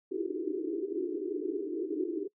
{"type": "band-pass noise", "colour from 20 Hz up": "white", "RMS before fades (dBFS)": -34, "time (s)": [0.11, 2.28], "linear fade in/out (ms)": 10, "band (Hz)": [300, 410], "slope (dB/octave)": 96, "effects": ["noise-tail reverb RT60 0.1 s tail -23 dB re dry"]}